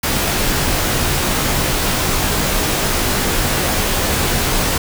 pink noise with comb filter, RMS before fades -17 dBFS, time 0.03-4.78 s, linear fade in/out 5 ms, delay 18 ms, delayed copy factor -0.55, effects none

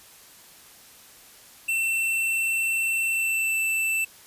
square tone with pitch glide, 2690 to 2658 Hz, E7 to E7, +34 to +14 cents, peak -23 dBFS, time 1.68-4.05 s, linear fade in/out 10 ms, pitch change -20 cents, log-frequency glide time 3.09-3.56 s, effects white hiss -50 dBFS RMS until 4.26 s + resampled to 32000 Hz

